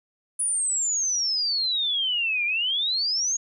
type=exponential two-way sweep; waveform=sine; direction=down then up; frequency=9960 to 2354 to 6710 Hz; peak=-22 dBFS; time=0.39-3.37 s; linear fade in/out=10 ms; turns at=2.45 s; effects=none